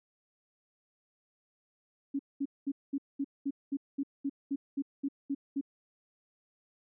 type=tone bursts; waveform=sine; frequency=278 Hz; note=C#4; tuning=5 cents sharp; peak=-29 dBFS; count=14; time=2.14-5.612 s; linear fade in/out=10 ms; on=53 ms; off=210 ms; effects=none